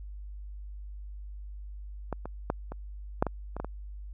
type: clicks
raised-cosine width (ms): 1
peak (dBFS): -18 / -23 / -13 / -24 / -9 / -16 / -23 / -19 / -22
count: 9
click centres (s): 2.127 / 2.256 / 2.501 / 2.72 / 3.225 / 3.267 / 3.566 / 3.6 / 3.646
effects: added 50 Hz sine -39 dBFS peak until 4.13 s